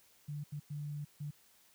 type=tone bursts at uneven times; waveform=sine; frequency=146.9 Hz; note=D3; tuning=1 cent sharp; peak=-38 dBFS; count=4; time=0.28-0.44 / 0.52-0.6 / 0.7-1.05 / 1.2-1.31 s; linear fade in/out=10 ms; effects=white hiss -66 dBFS RMS until 1.74 s